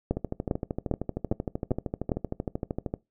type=two click trains; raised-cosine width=2 ms; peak=-16 / -11 dBFS; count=37 / 6; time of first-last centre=0.17-2.939 / 0.11-2.118 s; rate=13 / 2.49 Hz; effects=noise-tail reverb RT60 0.2 s tail -21 dB re dry